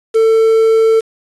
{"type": "tone with quantisation", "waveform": "triangle", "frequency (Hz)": 446.6, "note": "A4", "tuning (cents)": 26, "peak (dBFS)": -5, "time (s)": [0.14, 1.01], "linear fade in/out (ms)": 20, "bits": 5, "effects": ["resampled to 24000 Hz"]}